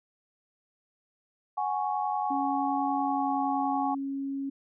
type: chord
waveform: sine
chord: F# suspended second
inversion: none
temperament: equal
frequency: 740 / 830.6 / 1108.7 Hz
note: F#5 / G#5 / C#6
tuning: 0 / 0 / 0 cents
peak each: -32 / -29 / -34 dBFS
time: 1.57-3.95 s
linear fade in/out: 10 ms
type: tone with pitch glide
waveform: sine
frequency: 277.2 to 274.6 Hz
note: C#4 to C#4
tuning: 0 to -16 cents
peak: -30 dBFS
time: 2.3-4.5 s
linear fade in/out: 10 ms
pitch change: -16 cents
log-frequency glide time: 3.02-3.31 s
effects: none